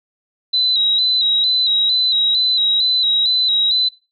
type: tone with vibrato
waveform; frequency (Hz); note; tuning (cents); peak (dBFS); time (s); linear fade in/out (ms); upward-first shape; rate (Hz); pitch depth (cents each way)
sine; 3925; B7; -11; -13; 0.53-3.89; 10; square; 2.2; 41
effects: noise-tail reverb RT60 0.3 s tail -19 dB re dry